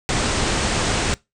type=low-pass noise; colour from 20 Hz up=pink; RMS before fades=-21 dBFS; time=0.09-1.14 s; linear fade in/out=0 ms; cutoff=9000 Hz; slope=96 dB/octave; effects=noise-tail reverb RT60 0.2 s tail -22 dB re dry